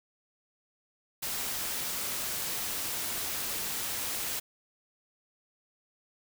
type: noise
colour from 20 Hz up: white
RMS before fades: -34 dBFS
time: 1.22-4.4 s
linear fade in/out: 10 ms
effects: none